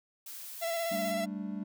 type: noise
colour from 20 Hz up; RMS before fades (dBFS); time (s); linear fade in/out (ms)
blue; -44; 0.26-1.12; 5
type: tone with vibrato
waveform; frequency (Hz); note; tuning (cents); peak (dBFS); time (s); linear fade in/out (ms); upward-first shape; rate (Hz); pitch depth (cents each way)
45% pulse; 670; E5; +28; -31; 0.61-1.26; 20; square; 16; 22
type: chord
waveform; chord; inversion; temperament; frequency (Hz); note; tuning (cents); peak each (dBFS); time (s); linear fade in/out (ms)
triangle; G suspended second; none; equal; 196 / 220 / 293.7; G3 / A3 / D4; 0 / 0 / 0; -35 / -38 / -40; 0.91-1.64; 10
effects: none